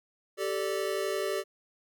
square chord, G suspended second, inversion none, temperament equal with one note detuned, 388.4 / 440 / 587.3 Hz, G4 / A4 / D5, -16 / 0 / 0 cents, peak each -33 / -35 / -35 dBFS, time 0.37-1.44 s, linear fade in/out 50 ms, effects none

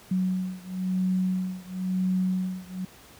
sine beating tone pair, 185 / 185.98 Hz, F#3 / F#3, 0 / +9 cents, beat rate 0.98 Hz, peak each -27 / -28 dBFS, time 0.11-2.85 s, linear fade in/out 5 ms, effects pink hiss -51 dBFS RMS until 3.19 s + high-pass 60 Hz 12 dB/octave

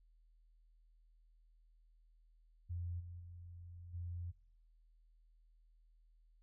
sine tone with level steps, 87.1 Hz, F2, 4 cents flat, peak -39 / -47 / -50 / -41 dBFS, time 2.69-4.32 s, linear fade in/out 20 ms, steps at 2.99 / 3.19 / 3.93 s, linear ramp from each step 20 ms, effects noise-tail reverb RT60 0.7 s tail -24 dB re dry + added 40 Hz sine -65 dBFS peak until 6.42 s

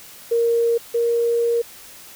sine tone pair in turn, 466.2 / 468.9 Hz, A#4 / A#4, 0 / +10 cents, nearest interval unison, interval 10 cents, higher second, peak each -15 / -16 dBFS, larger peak first, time 0.31-0.78 / 0.94-1.62 s, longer second, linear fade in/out 10 ms, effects white hiss -42 dBFS RMS until 2.15 s

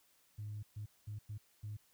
sine tone bursts at uneven times, 105.2 Hz, G#2, 23 cents sharp, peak -40 dBFS, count 5, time 0.38-0.63 / 0.76-0.86 / 1.07-1.19 / 1.29-1.38 / 1.63-1.77 s, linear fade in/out 10 ms, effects tanh soft clip ceiling -37 dBFS + white hiss -71 dBFS RMS until 1.93 s

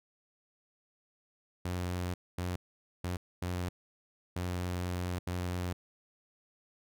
sawtooth tone bursts at uneven times, 89.5 Hz, F2, 43 cents sharp, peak -29 dBFS, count 6, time 1.65-2.14 / 2.38-2.56 / 3.04-3.17 / 3.42-3.69 / 4.36-5.19 / 5.27-5.73 s, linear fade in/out 5 ms, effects none

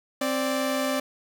sawtooth tone pair together, 262.8 / 586 Hz, C4 / D5, +8 / -4 cents, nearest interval octave + major second, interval 1388 cents, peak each -23 dBFS, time 0.21-1 s, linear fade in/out 5 ms, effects none

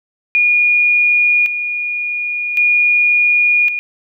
sine tone with tremolo, 2438 Hz, D#7, 36 cents flat, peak -9 dBFS, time 0.35-3.79 s, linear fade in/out 0 ms, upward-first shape square, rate 0.45 Hz, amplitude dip 60%, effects none

